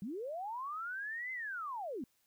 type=linear two-way sweep; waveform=sine; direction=up then down; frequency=174.61 to 2076 to 212.4 Hz; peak=-38 dBFS; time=0.02-2.04 s; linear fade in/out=2 ms; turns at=1.32 s; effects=white hiss -75 dBFS RMS until 2.26 s